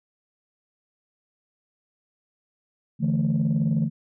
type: chord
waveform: sine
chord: D suspended second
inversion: none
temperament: equal with one note detuned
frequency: 146.83 / 165.96 / 220 Hz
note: D3 / E3 / A3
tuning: 0 / +12 / 0 cents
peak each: -23 dBFS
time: 2.99-3.9 s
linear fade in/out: 50 ms
effects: tanh soft clip ceiling -15 dBFS